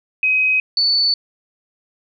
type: tone pair in turn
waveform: sine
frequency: 2527 / 4482 Hz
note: D#7 / C#8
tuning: +26 / +18 cents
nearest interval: minor seventh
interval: 992 cents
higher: second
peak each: -13 dBFS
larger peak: neither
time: 0.23-0.6 / 0.77-1.14 s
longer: neither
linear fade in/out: 2 ms
effects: none